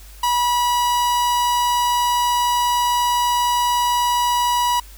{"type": "tone", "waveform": "45% pulse", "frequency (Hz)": 973, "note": "B5", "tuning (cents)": -26, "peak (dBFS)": -16, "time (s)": [0.23, 4.8], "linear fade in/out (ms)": 5, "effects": ["added 50 Hz sine -39 dBFS peak until 4.97 s", "white hiss -46 dBFS RMS until 4.97 s"]}